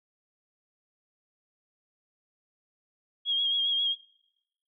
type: tone with vibrato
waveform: sine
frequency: 3270 Hz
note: G#7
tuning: 28 cents flat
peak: -24 dBFS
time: 3.25-3.96 s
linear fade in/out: 50 ms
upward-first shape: sine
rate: 7.4 Hz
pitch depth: 36 cents each way
effects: noise-tail reverb RT60 0.9 s tail -25 dB re dry